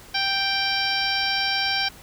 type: harmonic tone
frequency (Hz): 784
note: G5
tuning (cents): 0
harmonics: 1 / 2 / 3 / 4 / 5 / 6 / 7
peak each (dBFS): -29 / -28 / -28 / -29 / -31 / -29 / -29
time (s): 0.14-1.89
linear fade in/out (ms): 10
effects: pink hiss -46 dBFS RMS until 2.02 s